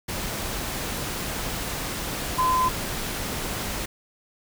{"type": "tone in noise", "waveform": "sine", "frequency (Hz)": 1023, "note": "C6", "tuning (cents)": -39, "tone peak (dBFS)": -19, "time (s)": [2.38, 2.69], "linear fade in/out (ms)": 10, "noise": "pink", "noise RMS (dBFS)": -30, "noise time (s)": [0.08, 3.86], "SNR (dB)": 8, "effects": []}